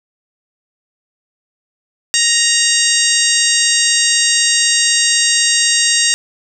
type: harmonic tone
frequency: 936 Hz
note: A#5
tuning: 7 cents sharp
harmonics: 2 / 3 / 4 / 5 / 6 / 7 / 8 / 9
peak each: -19 / -19 / -19 / -19 / -19 / -19 / -19 / -19 dBFS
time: 2.14-6.14 s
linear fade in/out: 0 ms
effects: none